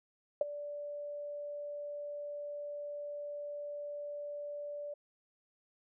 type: tone with ADSR envelope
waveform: sine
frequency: 583 Hz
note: D5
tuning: 13 cents flat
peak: -23 dBFS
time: 0.41-4.94 s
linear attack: 3 ms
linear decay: 18 ms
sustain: -16 dB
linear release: 7 ms
effects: none

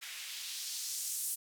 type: noise with band-pass filter sweep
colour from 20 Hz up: blue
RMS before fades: -40 dBFS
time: 0.01-1.36 s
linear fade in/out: 20 ms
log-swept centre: 2100 to 9700 Hz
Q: 1.3
effects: none

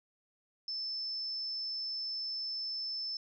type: tone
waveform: sine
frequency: 5274 Hz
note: E8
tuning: in tune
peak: -35 dBFS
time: 0.68-3.17 s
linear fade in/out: 2 ms
effects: none

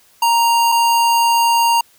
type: tone pair in turn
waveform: square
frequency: 932.3 / 932.3 Hz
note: A#5 / A#5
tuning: 0 / 0 cents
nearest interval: unison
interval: 0 cents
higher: neither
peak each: -12 dBFS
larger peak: neither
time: 0.22-0.72 / 0.72-1.81 s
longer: second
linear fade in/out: 5 ms
effects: white hiss -52 dBFS RMS until 1.98 s

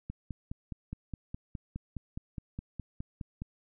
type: click train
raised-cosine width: 5 ms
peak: -25 dBFS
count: 17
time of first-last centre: 0.1-3.42 s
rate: 4.82 Hz
effects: none

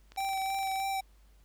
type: click train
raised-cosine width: 0.2 ms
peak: -32 dBFS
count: 17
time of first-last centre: 0.12-0.801 s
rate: 23.5 Hz
type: tone with vibrato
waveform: square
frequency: 775 Hz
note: G5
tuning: 20 cents flat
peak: -31 dBFS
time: 0.17-1.01 s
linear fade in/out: 10 ms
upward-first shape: sine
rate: 3.2 Hz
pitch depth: 15 cents each way
effects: added 50 Hz sine -57 dBFS peak until 1.44 s + pink hiss -69 dBFS RMS until 1.44 s

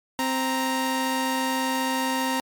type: tone pair together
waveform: sawtooth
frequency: 261.4 / 932.3 Hz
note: C4 / A#5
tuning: -1 / 0 cents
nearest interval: octave + minor seventh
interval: 2201 cents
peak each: -22 dBFS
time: 0.19-2.4 s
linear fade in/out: 0 ms
effects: MP3 96 kbps

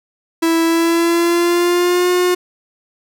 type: tone with pitch glide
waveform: 45% pulse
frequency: 329.6 to 359.4 Hz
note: E4 to F4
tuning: 0 to +50 cents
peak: -12 dBFS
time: 0.42-2.35 s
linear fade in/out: 10 ms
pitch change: +150 cents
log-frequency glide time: 0.65-2.11 s
effects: none

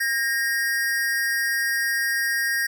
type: tone pair together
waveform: square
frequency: 1618.6 / 1864.7 Hz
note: G#6 / A#6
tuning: -45 / 0 cents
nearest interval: major second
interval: 245 cents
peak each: -26 / -24 dBFS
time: 0-2.67 s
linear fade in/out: 10 ms
effects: none

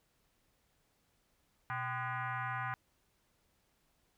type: tone with frequency modulation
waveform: sine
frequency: 123.47 Hz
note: B2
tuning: in tune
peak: -35 dBFS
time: 1.7-2.74 s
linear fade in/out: 0 ms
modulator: 449 Hz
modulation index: 3.8
effects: pink hiss -75 dBFS RMS until 4.17 s

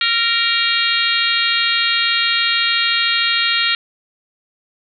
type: harmonic tone with a mistuned harmonic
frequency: 466.5 Hz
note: A#4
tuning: 1 cent sharp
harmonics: 3 / 4 / 5 / 6 / 7 / 8 / 9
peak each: -22 / -22 / -22 / -22 / -22 / -22 / -22 dBFS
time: 0.01-3.75 s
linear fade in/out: 2 ms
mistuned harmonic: 3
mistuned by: -22 cents
effects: none

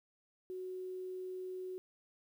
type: tone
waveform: sine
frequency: 370 Hz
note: F#4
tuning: in tune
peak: -40 dBFS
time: 0.5-1.78 s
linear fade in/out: 0 ms
effects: 11-bit

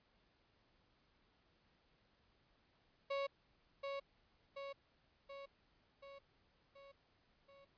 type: tone with echo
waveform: 35% pulse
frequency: 554.4 Hz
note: C#5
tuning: in tune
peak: -36 dBFS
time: 3.1-3.27 s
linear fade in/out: 10 ms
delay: 730 ms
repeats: 6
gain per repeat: -4 dB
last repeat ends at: 7.65 s
effects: pink hiss -75 dBFS RMS until 7.77 s + resampled to 11025 Hz

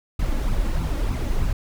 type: noise with flanger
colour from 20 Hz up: brown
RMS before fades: -22 dBFS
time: 0.19-1.53 s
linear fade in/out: 5 ms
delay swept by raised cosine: 0.78 to 3.68 ms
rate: 3.2 Hz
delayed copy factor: +0.6
effects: none

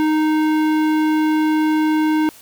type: tone with tanh clipping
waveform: sine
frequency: 309.9 Hz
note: D#4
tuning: 7 cents flat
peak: -16 dBFS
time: 0-2.29 s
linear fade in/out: 0 ms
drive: 17 dB
effects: white hiss -44 dBFS RMS until 2.41 s

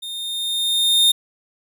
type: tone with level ramp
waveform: 45% pulse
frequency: 3656 Hz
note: A#7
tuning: 34 cents flat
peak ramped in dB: -29 to -11 dBFS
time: 0.02-1.12 s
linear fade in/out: 10 ms
effects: none

